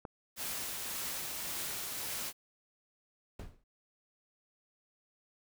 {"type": "click", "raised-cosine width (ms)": 1, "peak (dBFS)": -27, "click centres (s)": 0.052}
{"type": "noise with tremolo", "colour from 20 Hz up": "white", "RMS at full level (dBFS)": -38, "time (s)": [0.36, 2.33], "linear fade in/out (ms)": 50, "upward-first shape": "triangle", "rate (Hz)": 1.8, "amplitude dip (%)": 25}
{"type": "noise with exponential decay", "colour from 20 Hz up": "brown", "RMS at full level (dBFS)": -36, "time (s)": [3.39, 3.64], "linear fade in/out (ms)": 5, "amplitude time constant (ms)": 54}
{"effects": []}